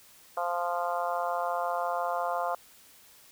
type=harmonic tone; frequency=174.2 Hz; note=F3; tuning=4 cents flat; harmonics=3 / 4 / 5 / 6 / 7 / 8; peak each=-35 / -31 / -36 / -35 / -37 / -41 dBFS; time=0.37-2.55 s; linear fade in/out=2 ms; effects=white hiss -56 dBFS RMS until 3.31 s